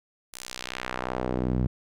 sawtooth tone with band-pass filter sweep, 62.8 Hz, B1, 30 cents sharp, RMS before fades -30 dBFS, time 0.33-1.67 s, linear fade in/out 5 ms, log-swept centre 9800 to 140 Hz, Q 0.94, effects none

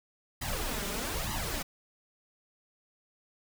pink noise with flanger, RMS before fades -34 dBFS, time 0.41-1.63 s, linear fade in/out 10 ms, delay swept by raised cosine 1 to 5.1 ms, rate 1.1 Hz, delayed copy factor +0.9, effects none

